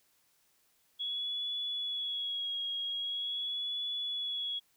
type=tone with vibrato; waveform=sine; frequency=3351 Hz; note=G#7; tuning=15 cents sharp; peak=-33 dBFS; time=0.99-4.6 s; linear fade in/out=20 ms; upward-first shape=sine; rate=0.43 Hz; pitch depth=34 cents each way; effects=white hiss -71 dBFS RMS until 4.76 s